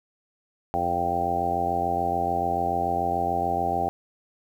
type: harmonic tone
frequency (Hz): 86.9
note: F2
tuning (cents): -8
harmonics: 1 / 2 / 3 / 4 / 5 / 6 / 7 / 8 / 9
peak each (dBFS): -36 / -36 / -36 / -35 / -35 / -37 / -35 / -29 / -25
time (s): 0.74-3.89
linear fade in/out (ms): 0
effects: 9-bit